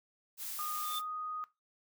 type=noise; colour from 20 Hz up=blue; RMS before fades=-41 dBFS; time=0.37-1.02 s; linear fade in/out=50 ms
type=tone with pitch glide; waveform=sine; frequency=1224 to 1244 Hz; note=D#6 to D#6; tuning=-29 to -1 cents; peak=-37 dBFS; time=0.59-1.44 s; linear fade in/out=0 ms; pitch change=+28 cents; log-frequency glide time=0.86-1.04 s
type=tone with exponential growth; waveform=sine; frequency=3550 Hz; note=A7; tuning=15 cents sharp; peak=-34 dBFS; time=0.71-0.99 s; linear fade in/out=5 ms; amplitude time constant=60 ms
effects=noise-tail reverb RT60 0.2 s tail -17 dB re dry